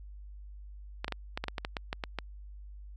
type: clicks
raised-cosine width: 0.3 ms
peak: -17 dBFS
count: 12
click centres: 1.045 / 1.081 / 1.123 / 1.375 / 1.44 / 1.483 / 1.582 / 1.649 / 1.768 / 1.929 / 2.038 / 2.187 s
effects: added 50 Hz sine -44 dBFS peak until 2.96 s